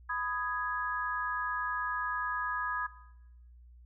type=chord; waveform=sine; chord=G# minor; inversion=first; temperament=just; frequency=996.7 / 1245.9 / 1661.2 Hz; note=B5 / D#6 / G#6; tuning=+16 / +2 / 0 cents; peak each=-37 / -36 / -34 dBFS; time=0.09-2.87 s; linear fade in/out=10 ms; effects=noise-tail reverb RT60 0.9 s tail -18 dB re dry + added 60 Hz sine -52 dBFS peak until 3.85 s